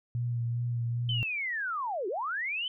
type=tone with vibrato; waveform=sine; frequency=119 Hz; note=A#2; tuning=36 cents sharp; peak=-28 dBFS; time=0.15-1.23 s; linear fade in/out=0 ms; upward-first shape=sine; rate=2.5 Hz; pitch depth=23 cents each way
type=linear two-way sweep; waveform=sine; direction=down then up; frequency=3100 to 344.6 to 3100 Hz; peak=-30 dBFS; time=1.09-2.68 s; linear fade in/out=2 ms; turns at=2.08 s
effects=none